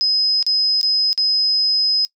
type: tone with dropouts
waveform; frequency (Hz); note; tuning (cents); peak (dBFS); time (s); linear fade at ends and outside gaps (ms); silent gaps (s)
sine; 5060; D#8; +28; -14; 0.01-2.05; 0; 0.427-0.465 / 0.813-0.83 / 1.13-1.177
effects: noise-tail reverb RT60 0.1 s tail -21 dB re dry